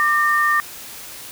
sine tone pair together, 1187.2 / 1826 Hz, D6 / A#6, +18 / -36 cents, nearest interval perfect fifth, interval 746 cents, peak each -17 dBFS, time 0-0.6 s, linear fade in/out 0 ms, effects white hiss -36 dBFS RMS until 1.31 s

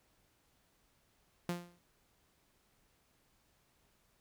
sawtooth tone with exponential decay, 174.61 Hz, F3, in tune, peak -28 dBFS, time 1.49-1.79 s, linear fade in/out 2 ms, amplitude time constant 65 ms, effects pink hiss -73 dBFS RMS until 4.2 s

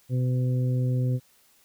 harmonic tone, 126.5 Hz, B2, 42 cents sharp, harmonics 1 / 2 / 3 / 4, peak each -22 / -33 / -40 / -38 dBFS, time 0.09-1.2 s, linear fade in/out 50 ms, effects white hiss -61 dBFS RMS until 1.64 s

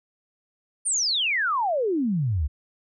sine exponential sweep, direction down, 9490 to 65.41 Hz, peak -21 dBFS, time 0.85-2.48 s, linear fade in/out 20 ms, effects none

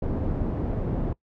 pink low-pass noise, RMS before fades -27 dBFS, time 0.02-1.13 s, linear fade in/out 5 ms, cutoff 470 Hz, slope 12 dB/octave, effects noise-tail reverb RT60 0.1 s tail -22 dB re dry

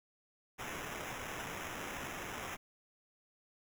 blue noise with sample-and-hold, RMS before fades -43 dBFS, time 0.58-2.57 s, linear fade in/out 20 ms, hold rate 4410 Hz, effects none

